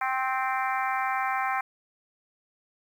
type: harmonic tone with a mistuned harmonic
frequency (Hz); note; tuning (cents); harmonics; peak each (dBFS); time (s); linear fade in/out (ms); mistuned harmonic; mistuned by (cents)
260.8; C4; -5; 3 / 4 / 5 / 6 / 7 / 8 / 9; -29 / -31 / -33 / -35 / -36 / -37 / -38; 0.01-1.61; 5; 4; +20
effects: 9-bit